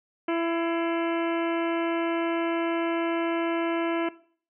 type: harmonic tone with a mistuned harmonic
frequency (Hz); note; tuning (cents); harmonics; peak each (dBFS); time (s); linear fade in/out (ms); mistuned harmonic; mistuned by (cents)
334.2; E4; +24; 1 / 2 / 3 / 4 / 5 / 6 / 7 / 8 / 9; -25 / -31 / -35 / -37 / -39 / -41 / -42 / -43 / -44; 0.28-4.09; 5; 6; +88
effects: noise-tail reverb RT60 0.5 s tail -19 dB re dry